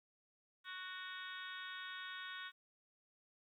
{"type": "harmonic tone with a mistuned harmonic", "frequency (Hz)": 370, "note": "F#4", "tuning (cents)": 0, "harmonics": [3, 4, 5, 6, 7, 8, 9, 10], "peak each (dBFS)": [-53, -49, -52, -59, -61, -61, -55, -54], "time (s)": [0.64, 2.52], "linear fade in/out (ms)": 50, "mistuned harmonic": 6, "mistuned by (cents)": 27, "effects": ["13-bit"]}